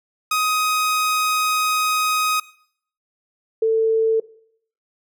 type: tone pair in turn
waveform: sawtooth / sine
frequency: 1255 / 445.8 Hz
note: D#6 / A4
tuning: +15 / +23 cents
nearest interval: octave + tritone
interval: 1792 cents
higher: first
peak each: -14 dBFS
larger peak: neither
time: 0.31-2.4 / 3.62-4.2 s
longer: first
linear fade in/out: 5 ms
effects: noise-tail reverb RT60 0.6 s tail -19 dB re dry